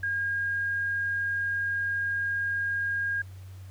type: tone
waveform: sine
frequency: 1623 Hz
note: G#6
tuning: 40 cents flat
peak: -26 dBFS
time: 0.03-3.22 s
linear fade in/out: 5 ms
effects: added 94 Hz sine -41 dBFS peak until 3.7 s + pink hiss -58 dBFS RMS until 3.7 s